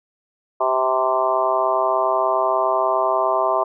harmonic tone with a mistuned harmonic, 130 Hz, C3, 11 cents flat, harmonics 3 / 4 / 5 / 6 / 7 / 8 / 9, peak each -26 / -31 / -20 / -27 / -25 / -22 / -26 dBFS, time 0.6-3.64 s, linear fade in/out 10 ms, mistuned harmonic 6, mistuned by +29 cents, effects none

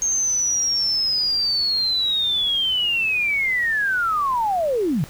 sine linear sweep, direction down, 6440 to 126.4 Hz, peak -18 dBFS, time 0.02-5.04 s, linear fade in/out 0 ms, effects pink hiss -43 dBFS RMS until 5.09 s

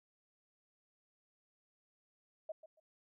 sine tone with echo, 631 Hz, D#5, 24 cents sharp, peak -39 dBFS, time 2.49-2.52 s, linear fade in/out 5 ms, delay 140 ms, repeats 2, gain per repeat -14 dB, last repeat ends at 2.8 s, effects none

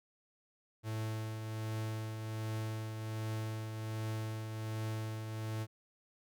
45% pulse tone with tremolo, 109.7 Hz, A2, 5 cents flat, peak -35 dBFS, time 0.83-5.67 s, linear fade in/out 50 ms, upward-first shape triangle, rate 1.3 Hz, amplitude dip 45%, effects none

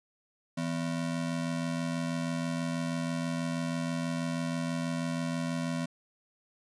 square ring-modulated tone, 207.7 Hz, G#3, in tune, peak -28 dBFS, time 0.57-5.86 s, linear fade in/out 10 ms, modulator 43.1 Hz, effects resampled to 22050 Hz + 9-bit

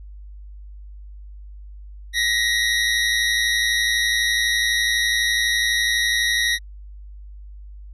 25% pulse tone pair together, 1884 / 1996 Hz, A#6 / B6, +18 / +18 cents, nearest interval minor second, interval 100 cents, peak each -15 / -21 dBFS, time 2.13-6.59 s, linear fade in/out 50 ms, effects added 50 Hz sine -36 dBFS peak until 7.93 s + resampled to 24000 Hz

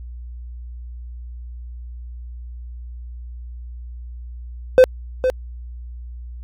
triangle tone with echo, 512 Hz, C5, 38 cents flat, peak -3 dBFS, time 4.78-4.84 s, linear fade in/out 0 ms, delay 460 ms, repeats 1, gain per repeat -9 dB, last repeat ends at 5.3 s, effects added 60 Hz sine -31 dBFS peak until 6.43 s + AAC 48 kbps

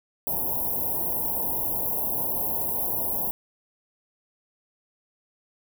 white band-stop noise, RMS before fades -27 dBFS, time 0.27-3.31 s, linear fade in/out 0 ms, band 1000 to 11000 Hz, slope 96 dB/octave, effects none

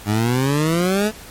20% pulse exponential sweep, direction up, 101.4 to 220 Hz, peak -11 dBFS, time 0.05-1.12 s, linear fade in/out 50 ms, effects pink hiss -39 dBFS RMS until 1.3 s + MP3 64 kbps

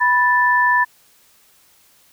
sine tone pair together, 984.3 / 1760 Hz, B5 / A6, -6 / 0 cents, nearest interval minor seventh, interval 1006 cents, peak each -15 dBFS, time 0-0.85 s, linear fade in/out 20 ms, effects white hiss -54 dBFS RMS until 2.12 s

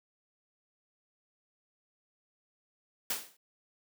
white noise with exponential decay, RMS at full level -29 dBFS, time 3.1-3.37 s, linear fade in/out 5 ms, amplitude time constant 57 ms, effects high-pass 200 Hz 12 dB/octave

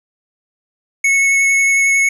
square tone with vibrato, 2200 Hz, C#7, 14 cents flat, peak -11 dBFS, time 1.04-2.09 s, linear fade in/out 5 ms, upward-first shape sine, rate 11 Hz, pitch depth 9 cents each way, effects low-pass 10000 Hz 12 dB/octave + 8-bit

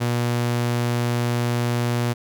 sawtooth tone, 120 Hz, B2, 49 cents flat, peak -16 dBFS, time 0-2.14 s, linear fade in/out 20 ms, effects none

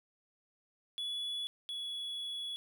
triangle tone pair in turn, 3409 / 3383 Hz, G#7 / G#7, +45 / +31 cents, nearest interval unison, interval 14 cents, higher first, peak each -34 / -36 dBFS, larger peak first, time 0.98-1.47 / 1.69-2.56 s, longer second, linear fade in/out 0 ms, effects none

